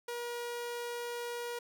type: tone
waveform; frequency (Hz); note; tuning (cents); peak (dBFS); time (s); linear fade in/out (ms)
sawtooth; 478.2; A#4; +44; -33; 0.08-1.59; 5
effects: none